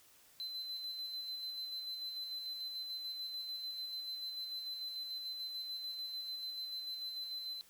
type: tone with tremolo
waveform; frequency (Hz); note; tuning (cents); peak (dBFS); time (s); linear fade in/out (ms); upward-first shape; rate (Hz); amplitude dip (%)
triangle; 4053; B7; +44; -38; 0.4-7.61; 0; square; 6.8; 30
effects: white hiss -64 dBFS RMS until 7.69 s